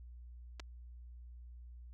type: clicks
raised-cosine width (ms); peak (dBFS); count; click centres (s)
0.2; -29; 2; 0.597 / 0.6
effects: added 60 Hz sine -49 dBFS peak until 1.93 s